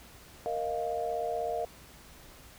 sine chord, Bb suspended fourth, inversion none, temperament equal, 466.2 / 622.3 / 698.5 Hz, Bb4 / Eb5 / F5, 0 / 0 / 0 cents, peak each -35 / -35 / -33 dBFS, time 0.46-1.65 s, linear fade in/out 0 ms, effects added 60 Hz sine -59 dBFS peak until 2.58 s + pink hiss -53 dBFS RMS until 2.58 s

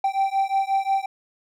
triangle beating tone pair, 777 / 782.6 Hz, G5 / G5, -16 / -3 cents, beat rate 5.6 Hz, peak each -21 dBFS, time 0.04-1.06 s, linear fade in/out 5 ms, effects none

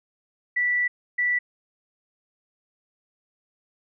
sine tone bursts at uneven times, 1963 Hz, B6, 11 cents flat, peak -20 dBFS, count 2, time 0.56-0.88 / 1.18-1.39 s, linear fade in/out 10 ms, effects none

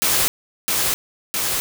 white noise with echo, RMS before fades -18 dBFS, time 0.02-0.28 s, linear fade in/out 0 ms, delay 660 ms, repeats 2, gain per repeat -2 dB, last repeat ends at 1.6 s, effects none

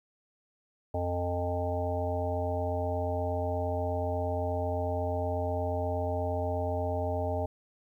harmonic tone, 88.3 Hz, F2, 20 cents sharp, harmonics 1 / 3 / 5 / 7 / 9 / 10, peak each -32 / -39 / -37 / -33 / -37 / -44 dBFS, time 0.94-7.46 s, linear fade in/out 5 ms, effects 11-bit

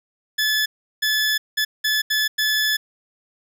20% pulse tone bursts at uneven times, 1726 Hz, A6, 34 cents flat, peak -13 dBFS, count 6, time 0.38-0.66 / 1.02-1.38 / 1.57-1.65 / 1.84-2.02 / 2.1-2.28 / 2.38-2.77 s, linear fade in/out 10 ms, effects none

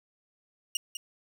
20% pulse tone with echo, 2857 Hz, F7, 39 cents sharp, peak -22 dBFS, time 0.75-0.77 s, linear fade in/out 2 ms, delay 200 ms, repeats 1, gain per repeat -8 dB, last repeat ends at 0.97 s, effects none

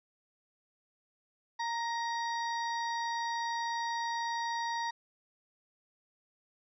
harmonic tone with a mistuned harmonic, 941 Hz, A#5, 16 cents sharp, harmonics 1 / 2 / 4 / 5 / 6, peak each -33 / -39 / -45 / -47 / -49 dBFS, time 1.59-4.91 s, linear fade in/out 10 ms, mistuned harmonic 1, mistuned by -22 cents, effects none

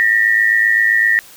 sine tone pair together, 1811 / 1918.7 Hz, A6 / A#6, +49 / +49 cents, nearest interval minor second, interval 100 cents, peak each -13 dBFS, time 0-1.19 s, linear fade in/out 0 ms, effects white hiss -41 dBFS RMS until 1.36 s

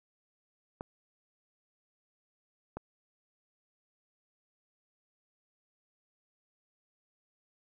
clicks, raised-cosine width 1 ms, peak -24 dBFS, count 2, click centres 0.809 / 2.77 s, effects none

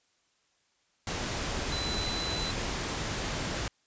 sine tone in noise, 4007 Hz, B7, 24 cents sharp, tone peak -34 dBFS, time 1.72-2.51 s, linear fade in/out 2 ms, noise pink, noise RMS -33 dBFS, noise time 1.07-3.68 s, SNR -4 dB, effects white hiss -71 dBFS RMS until 3.86 s + resampled to 16000 Hz

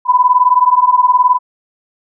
sine beating tone pair, 987.8 / 1006.8 Hz, B5 / B5, 0 / +33 cents, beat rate 19 Hz, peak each -10 dBFS, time 0.05-1.39 s, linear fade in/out 50 ms, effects none

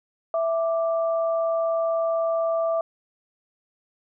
sine tone pair together, 660 / 1176 Hz, E5 / D6, +2 / +2 cents, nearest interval minor seventh, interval 1000 cents, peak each -21 / -31 dBFS, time 0.34-2.81 s, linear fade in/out 2 ms, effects none

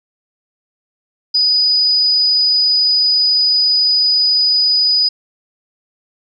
sine tone, 4963 Hz, D#8, 5 cents flat, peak -10 dBFS, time 1.34-5.09 s, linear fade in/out 10 ms, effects none

